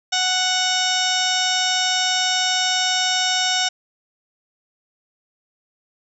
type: harmonic tone with a mistuned harmonic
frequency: 740 Hz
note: F#5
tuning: in tune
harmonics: 1 / 2 / 3 / 4 / 5 / 6 / 7 / 8 / 9 / 10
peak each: -25 / -26 / -29 / -25 / -24 / -35 / -25 / -28 / -35 / -31 dBFS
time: 0.12-3.69 s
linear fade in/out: 10 ms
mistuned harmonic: 7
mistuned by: +74 cents
effects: none